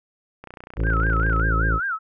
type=click train; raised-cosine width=0.5 ms; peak=-23 dBFS; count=30; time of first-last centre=0.44-1.397 s; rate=30.3 Hz
type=harmonic tone; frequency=55 Hz; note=A1; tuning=in tune; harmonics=1 / 2 / 3 / 5 / 6 / 7 / 8 / 9 / 10; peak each=-20 / -26 / -30 / -34 / -36 / -37 / -38 / -39 / -40 dBFS; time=0.76-1.8 s; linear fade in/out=50 ms
type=tone with vibrato; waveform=sine; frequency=1438 Hz; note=F#6; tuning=50 cents flat; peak=-22 dBFS; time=0.83-1.99 s; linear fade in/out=50 ms; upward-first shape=sine; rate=5.1 Hz; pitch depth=200 cents each way
effects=none

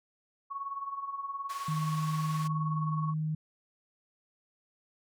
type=tone with tremolo; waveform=sine; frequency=1108.7 Hz; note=C#6; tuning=in tune; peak=-32 dBFS; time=0.5-3.14 s; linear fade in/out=20 ms; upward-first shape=sine; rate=19 Hz; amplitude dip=65%
type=band-pass noise; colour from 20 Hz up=pink; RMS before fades=-47 dBFS; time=1.49-2.48 s; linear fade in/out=10 ms; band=1100 to 11000 Hz; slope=12 dB/octave
type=tone; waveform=sine; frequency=155.56 Hz; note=D#3; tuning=in tune; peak=-29 dBFS; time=1.68-3.35 s; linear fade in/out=5 ms
effects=none

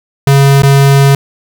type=tone with dropouts; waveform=square; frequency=138.59 Hz; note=C#3; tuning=in tune; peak=-4 dBFS; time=0.27-1.15 s; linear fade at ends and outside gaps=2 ms; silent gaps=0.621-0.633 s; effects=7-bit

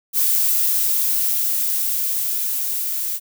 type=noise with level ramp; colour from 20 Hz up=violet; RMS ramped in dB=-17 to -24 dBFS; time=0.13-3.2 s; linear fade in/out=50 ms; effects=none

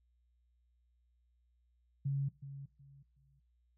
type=tone with echo; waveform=sine; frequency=138.59 Hz; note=C#3; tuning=in tune; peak=-31 dBFS; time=2.05-2.29 s; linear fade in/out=10 ms; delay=370 ms; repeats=3; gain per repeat=-12 dB; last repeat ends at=3.4 s; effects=noise-tail reverb RT60 0.3 s tail -19 dB re dry + added 60 Hz sine -70 dBFS peak until 3.77 s

